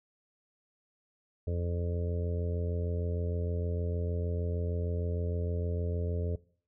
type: harmonic tone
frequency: 86.5 Hz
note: F2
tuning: 16 cents flat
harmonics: 1 / 2 / 3 / 4 / 5 / 6 / 7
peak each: -30 / -41 / -46 / -48 / -40 / -45 / -46 dBFS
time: 1.47-6.36 s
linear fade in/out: 5 ms
effects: noise-tail reverb RT60 0.5 s tail -21 dB re dry